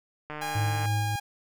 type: click train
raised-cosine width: 0.5 ms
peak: -22 dBFS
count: 85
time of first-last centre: 0.3-0.856 s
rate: 151 Hz
type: tone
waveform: sawtooth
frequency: 815 Hz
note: G#5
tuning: 33 cents flat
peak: -27 dBFS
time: 0.41-1.2 s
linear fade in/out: 10 ms
type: tone with tremolo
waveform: triangle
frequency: 106.1 Hz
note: G#2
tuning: 38 cents sharp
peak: -22 dBFS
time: 0.55-1.16 s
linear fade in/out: 5 ms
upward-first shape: sine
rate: 3.2 Hz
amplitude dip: 35%
effects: none